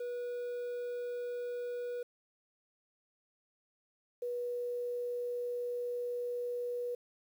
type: tone pair in turn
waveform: triangle / sine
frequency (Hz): 486 / 486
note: B4 / B4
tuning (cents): -28 / -28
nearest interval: unison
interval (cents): 0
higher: neither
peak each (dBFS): -34 / -34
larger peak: neither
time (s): 0-2.03 / 4.22-6.95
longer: second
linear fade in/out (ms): 5
effects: 10-bit